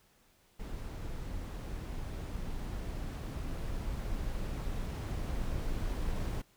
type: noise with level ramp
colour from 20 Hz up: brown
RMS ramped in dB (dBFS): -40 to -34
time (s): 0.59-6.42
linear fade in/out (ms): 10
effects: pink hiss -67 dBFS RMS until 6.56 s